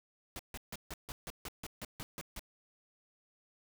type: noise bursts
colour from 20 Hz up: pink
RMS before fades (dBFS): -43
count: 12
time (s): 0.36-2.394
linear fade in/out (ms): 0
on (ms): 32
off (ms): 150
effects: none

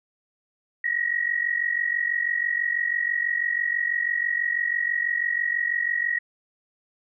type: tone pair together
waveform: sine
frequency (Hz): 1876 / 1922.1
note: A#6 / B6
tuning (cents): +11 / -47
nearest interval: unison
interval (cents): 42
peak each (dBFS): -25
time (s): 0.84-6.19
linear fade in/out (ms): 5
effects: none

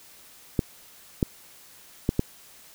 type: clicks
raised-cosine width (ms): 3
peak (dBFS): -8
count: 4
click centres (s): 0.592 / 1.228 / 2.091 / 2.194
effects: white hiss -51 dBFS RMS until 2.74 s

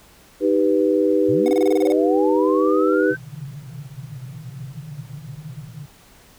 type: chord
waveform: sine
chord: Eb augmented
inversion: none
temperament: equal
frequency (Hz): 311.1 / 392 / 493.9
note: Eb4 / G4 / B4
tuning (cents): 0 / 0 / 0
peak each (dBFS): -19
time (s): 0.4-3.15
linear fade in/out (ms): 50
type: linear sweep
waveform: sine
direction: up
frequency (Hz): 97 to 1557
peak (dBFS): -24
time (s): 1.28-3.17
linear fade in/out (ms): 20
type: tone bursts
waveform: square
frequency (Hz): 730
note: F#5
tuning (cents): -24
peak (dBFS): -27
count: 10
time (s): 1.46-1.922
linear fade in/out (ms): 0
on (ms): 21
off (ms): 28
type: band-pass noise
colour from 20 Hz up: pink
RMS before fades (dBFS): -35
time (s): 3.1-5.86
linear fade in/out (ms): 5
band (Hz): 120 to 160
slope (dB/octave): 96
effects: pink hiss -50 dBFS RMS until 6.38 s

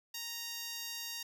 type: tone with band-pass filter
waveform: 10% pulse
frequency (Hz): 932.3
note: A#5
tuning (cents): 0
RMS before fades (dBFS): -42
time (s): 0.14-1.23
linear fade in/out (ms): 5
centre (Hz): 10000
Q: 0.57
effects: none

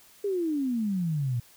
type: exponential sweep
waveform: sine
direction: down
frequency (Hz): 415.3 to 115.9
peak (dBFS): -25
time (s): 0.24-1.4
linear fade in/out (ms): 5
effects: white hiss -56 dBFS RMS until 1.56 s

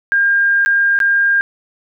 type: tone with dropouts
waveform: sine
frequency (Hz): 1607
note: G6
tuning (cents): +43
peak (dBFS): -10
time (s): 0.12-1.41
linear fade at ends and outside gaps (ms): 0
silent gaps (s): 0.65-0.66 / 0.99-1.002
effects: none

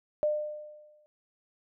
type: tone with exponential decay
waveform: sine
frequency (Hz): 602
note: D5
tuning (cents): +43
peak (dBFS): -22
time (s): 0.23-1.06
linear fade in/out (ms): 0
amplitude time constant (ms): 180
effects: none

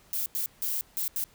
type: noise bursts at uneven times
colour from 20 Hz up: violet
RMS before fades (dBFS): -30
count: 5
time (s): 0.13-0.26 / 0.35-0.46 / 0.62-0.81 / 0.97-1.08 / 1.16-1.24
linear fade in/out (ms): 0
effects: pink hiss -59 dBFS RMS until 1.34 s

